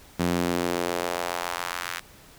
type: tone with high-pass filter sweep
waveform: sawtooth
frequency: 87.31 Hz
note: F2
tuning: in tune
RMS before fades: -28 dBFS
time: 0.19-2 s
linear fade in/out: 10 ms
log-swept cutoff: 180 to 1600 Hz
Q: 1.3
effects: pink hiss -51 dBFS RMS until 2.38 s